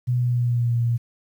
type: tone with pitch glide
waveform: sine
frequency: 123.47 to 118.1 Hz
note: B2 to A#2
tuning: 0 to +23 cents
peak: -18 dBFS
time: 0.07-0.98 s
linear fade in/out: 20 ms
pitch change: -77 cents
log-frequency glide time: 0.17-0.76 s
effects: 9-bit